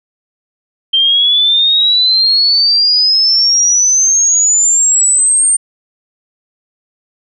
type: exponential sweep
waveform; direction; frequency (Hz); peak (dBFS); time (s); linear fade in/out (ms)
sine; up; 3136 to 8810; -7; 0.93-5.57; 10
effects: none